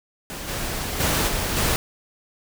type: noise with level steps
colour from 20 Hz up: pink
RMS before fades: -33 / -28 / -21 / -25 / -21 dBFS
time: 0.3-1.76 s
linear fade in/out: 0 ms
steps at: 0.47 / 0.99 / 1.27 / 1.56 s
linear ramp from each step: 20 ms
effects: none